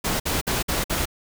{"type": "noise bursts", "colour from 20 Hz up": "pink", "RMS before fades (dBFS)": -24, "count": 5, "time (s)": [0.04, 1.056], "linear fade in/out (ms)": 10, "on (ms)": 160, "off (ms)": 54, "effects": []}